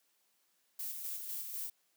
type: noise with tremolo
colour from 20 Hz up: violet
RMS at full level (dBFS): -40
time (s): 0.79-1.7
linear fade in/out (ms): 5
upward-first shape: square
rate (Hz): 4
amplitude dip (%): 35
effects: white hiss -75 dBFS RMS until 1.96 s + high-pass 200 Hz 12 dB/octave